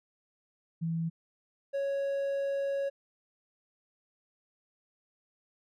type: tone pair in turn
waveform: sine / triangle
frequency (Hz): 164.81 / 554.4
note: E3 / C#5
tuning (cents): 0 / 0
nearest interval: octave + major sixth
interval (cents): 2100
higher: second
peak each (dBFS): -29 / -27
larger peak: second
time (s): 0.81-1.1 / 1.73-2.9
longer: second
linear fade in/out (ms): 20
effects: none